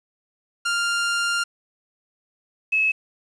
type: tone pair in turn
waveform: sawtooth / sine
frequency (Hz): 1396.9 / 2587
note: F6 / E7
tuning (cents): 0 / -33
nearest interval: major seventh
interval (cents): 1067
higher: second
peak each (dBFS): -17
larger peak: neither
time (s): 0.65-1.44 / 2.72-2.92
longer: first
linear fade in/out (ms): 10
effects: resampled to 22050 Hz + 8-bit